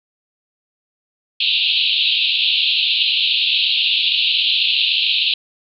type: band-pass noise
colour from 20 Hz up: pink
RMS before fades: -17 dBFS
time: 1.4-5.34 s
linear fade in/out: 5 ms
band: 2600 to 4200 Hz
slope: 96 dB/octave
effects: none